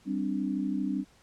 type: chord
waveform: sine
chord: G suspended fourth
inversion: none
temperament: just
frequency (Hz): 196 / 261.3 / 294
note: G3 / C4 / D4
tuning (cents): 0 / -2 / +2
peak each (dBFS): -32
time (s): 0.05-1.05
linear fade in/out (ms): 50
effects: pink hiss -61 dBFS RMS until 1.22 s + low-pass 9000 Hz 12 dB/octave